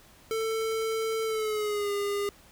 square tone with pitch glide, 445.1 to 405.8 Hz, A4 to G#4, +20 to -40 cents, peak -28 dBFS, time 0.31-2.29 s, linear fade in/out 0 ms, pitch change -160 cents, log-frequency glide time 1.24-1.91 s, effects pink hiss -56 dBFS RMS until 2.51 s

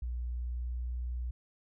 sine tone with pitch glide, 60.3 to 61 Hz, B1 to B1, -41 to -21 cents, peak -33 dBFS, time 0.02-1.31 s, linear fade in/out 5 ms, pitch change +20 cents, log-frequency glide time 0.31-0.86 s, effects none

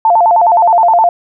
sine tone with vibrato, 787 Hz, G5, 7 cents sharp, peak -5 dBFS, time 0.05-1.09 s, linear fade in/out 2 ms, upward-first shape square, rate 9.6 Hz, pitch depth 210 cents each way, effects none

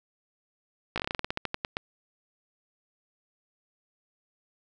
slowing click train, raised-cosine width 0.3 ms, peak -13 dBFS, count 16, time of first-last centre 0.96-1.769 s, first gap 17 ms, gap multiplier 1.15, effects none

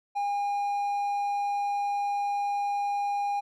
triangle tone, 811 Hz, G#5, 41 cents flat, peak -24 dBFS, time 0.15-3.41 s, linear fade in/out 20 ms, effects none

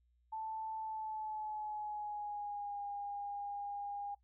sine tone with pitch glide, 880 to 811.6 Hz, A5 to G#5, 0 to -40 cents, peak -39 dBFS, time 0.32-4.15 s, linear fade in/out 10 ms, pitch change -140 cents, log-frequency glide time 0.77-2.81 s, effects noise-tail reverb RT60 0.1 s tail -19 dB re dry + added 60 Hz sine -70 dBFS peak until 4.23 s

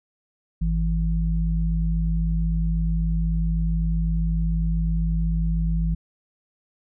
sine tone pair together, 51.95 / 164.4 Hz, G#1 / E3, +1 / -4 cents, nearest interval octave + minor sixth, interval 1995 cents, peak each -21 / -24 dBFS, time 0.61-5.95 s, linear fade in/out 10 ms, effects none

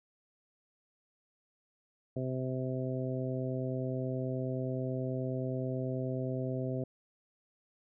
harmonic tone, 129.4 Hz, C3, 19 cents flat, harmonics 1 / 2 / 3 / 4 / 5, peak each -35 / -38 / -40 / -41 / -42 dBFS, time 2.16-6.84 s, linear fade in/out 5 ms, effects none

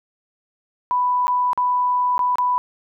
sine tone with dropouts, 991 Hz, B5, 6 cents sharp, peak -16 dBFS, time 0.91-2.58 s, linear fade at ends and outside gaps 0 ms, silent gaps 1.27-1.28 / 1.532-1.576 / 2.18-2.192 / 2.356-2.384 s, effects none

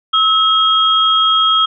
sine tone pair together, 1293 / 3258 Hz, E6 / G#7, -34 / -34 cents, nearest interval octave + major third, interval 1600 cents, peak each -12 dBFS, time 0.13-1.66 s, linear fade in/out 10 ms, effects none

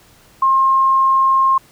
sine tone, 1067 Hz, C6, 34 cents sharp, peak -10 dBFS, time 0.42-1.58 s, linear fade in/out 5 ms, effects pink hiss -49 dBFS RMS until 1.71 s

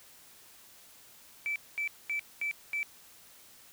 sine tone bursts, 2320 Hz, D7, 22 cents flat, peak -29 dBFS, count 5, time 1.46-2.83 s, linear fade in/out 0 ms, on 98 ms, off 220 ms, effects tanh soft clip ceiling -25 dBFS + white hiss -56 dBFS RMS until 3.72 s

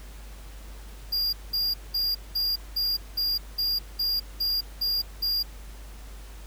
square tone bursts, 4813 Hz, D8, 42 cents sharp, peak -24 dBFS, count 11, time 1.12-5.43 s, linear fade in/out 10 ms, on 210 ms, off 200 ms, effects added 50 Hz sine -40 dBFS peak until 6.46 s + pink hiss -50 dBFS RMS until 6.46 s

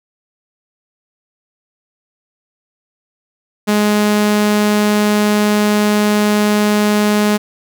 sawtooth tone, 209.1 Hz, G#3, 12 cents sharp, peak -7 dBFS, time 3.67-7.38 s, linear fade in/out 20 ms, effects none

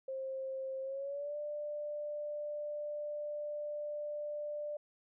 sine tone with pitch glide, 531 to 592.6 Hz, C5 to D5, +25 to +15 cents, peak -37 dBFS, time 0.08-4.77 s, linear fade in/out 5 ms, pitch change +190 cents, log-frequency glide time 0.82-1.37 s, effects none

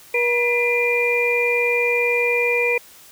harmonic tone with a mistuned harmonic, 480 Hz, B4, 49 cents flat, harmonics 1 / 2 / 4 / 5, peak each -20 / -30 / -28 / -19 dBFS, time 0.14-2.78 s, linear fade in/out 5 ms, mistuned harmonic 4, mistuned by +80 cents, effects white hiss -46 dBFS RMS until 3.11 s

